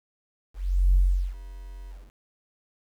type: tone with ADSR envelope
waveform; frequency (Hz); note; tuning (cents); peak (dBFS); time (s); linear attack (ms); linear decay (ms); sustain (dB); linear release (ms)
sine; 45.68; F#1; -21; -14; 0.54-2.13; 400; 400; -23; 220
effects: tanh soft clip ceiling -11 dBFS + 9-bit